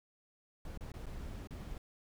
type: noise with dropouts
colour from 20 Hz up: brown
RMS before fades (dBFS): -44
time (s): 0.65-1.78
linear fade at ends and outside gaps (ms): 2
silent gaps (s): 0.775-0.808 / 0.919-0.939 / 1.059-1.065 / 1.473-1.507
effects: none